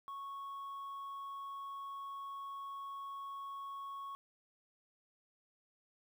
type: tone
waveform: sine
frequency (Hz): 1105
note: C#6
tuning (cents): -6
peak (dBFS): -40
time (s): 0.08-4.15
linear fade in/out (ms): 0
effects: tanh soft clip ceiling -41 dBFS + 11-bit